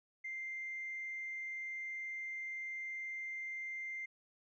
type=tone with tanh clipping; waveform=triangle; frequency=2093 Hz; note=C7; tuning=in tune; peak=-40 dBFS; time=0.24-4.06 s; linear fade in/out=10 ms; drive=4 dB; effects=resampled to 16000 Hz